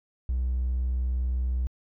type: tone with vibrato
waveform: triangle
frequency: 62.7 Hz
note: B1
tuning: 27 cents sharp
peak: -21 dBFS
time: 0.29-1.67 s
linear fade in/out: 0 ms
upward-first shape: sine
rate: 20 Hz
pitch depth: 24 cents each way
effects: tanh soft clip ceiling -20 dBFS